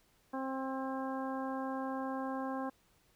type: harmonic tone with a mistuned harmonic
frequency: 265 Hz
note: C4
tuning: 22 cents sharp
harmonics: 1 / 2 / 3 / 4 / 5 / 6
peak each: -38 / -42 / -42 / -43 / -52 / -50 dBFS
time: 0.33-2.7 s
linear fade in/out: 10 ms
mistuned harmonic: 6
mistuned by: +16 cents
effects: pink hiss -70 dBFS RMS until 3.15 s